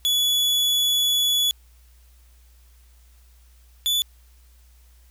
40% pulse tone pair in turn, 3410 / 3468 Hz, G#7 / A7, +45 / -26 cents, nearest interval unison, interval 29 cents, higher second, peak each -17 / -18 dBFS, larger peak first, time 0.05-1.51 / 3.86-4.02 s, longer first, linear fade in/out 0 ms, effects added 60 Hz sine -50 dBFS peak until 5.1 s + white hiss -61 dBFS RMS until 5.1 s

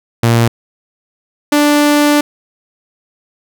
sawtooth tone pair in turn, 116.54 / 293.7 Hz, A#2 / D4, 0 / 0 cents, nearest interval octave + major third, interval 1600 cents, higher second, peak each -4 dBFS, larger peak neither, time 0.23-0.48 / 1.52-2.21 s, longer second, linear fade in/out 5 ms, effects none

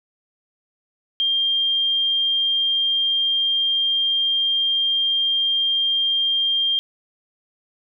sine tone, 3197 Hz, G7, 33 cents sharp, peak -17 dBFS, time 1.2-6.79 s, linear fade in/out 0 ms, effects none

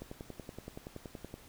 click train, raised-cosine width 2 ms, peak -29 dBFS, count 15, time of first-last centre 0.02-1.341 s, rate 10.6 Hz, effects pink hiss -57 dBFS RMS until 1.48 s

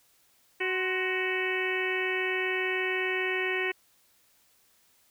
harmonic tone with a mistuned harmonic, 373 Hz, F#4, 14 cents sharp, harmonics 1 / 2 / 3 / 4 / 5 / 6 / 7 / 8, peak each -31 / -41 / -41 / -40 / -32 / -34 / -35 / -41 dBFS, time 0.6-3.72 s, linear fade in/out 10 ms, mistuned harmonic 3, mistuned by -93 cents, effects white hiss -65 dBFS RMS until 5.1 s

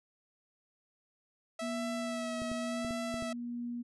sawtooth tone with vibrato, 654 Hz, E5, 14 cents flat, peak -33 dBFS, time 1.59-3.33 s, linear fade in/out 5 ms, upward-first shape sine, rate 0.88 Hz, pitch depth 29 cents each way
sine tone with tremolo, 239.6 Hz, A#3, 48 cents sharp, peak -35 dBFS, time 1.61-3.83 s, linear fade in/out 20 ms, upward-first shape triangle, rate 1.1 Hz, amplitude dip 30%
clicks, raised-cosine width 3 ms, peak -30 dBFS, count 6, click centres 2.419 / 2.516 / 2.848 / 2.908 / 3.142 / 3.224 s
effects resampled to 24000 Hz

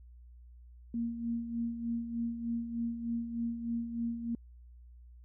sine tone with tremolo, 233.1 Hz, A#3, in tune, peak -30 dBFS, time 0.94-4.35 s, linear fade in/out 2 ms, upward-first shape sine, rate 3.3 Hz, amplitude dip 60%, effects added 60 Hz sine -51 dBFS peak until 5.24 s

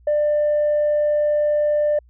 sine tone, 595 Hz, D5, 22 cents sharp, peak -14 dBFS, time 0.07-1.99 s, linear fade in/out 5 ms, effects tanh soft clip ceiling -13 dBFS + added 60 Hz sine -48 dBFS peak until 2.09 s

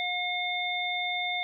harmonic tone, 718 Hz, F5, 48 cents sharp, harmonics 1 / 3 / 5, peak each -33 / -31 / -33 dBFS, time 0-1.43 s, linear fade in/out 0 ms, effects none

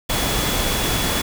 sine tone in noise, 3397 Hz, G#7, 38 cents sharp, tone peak -29 dBFS, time 0.09-1.22 s, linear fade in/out 10 ms, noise pink, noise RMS -21 dBFS, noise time 0.09-1.22 s, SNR -11 dB, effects none

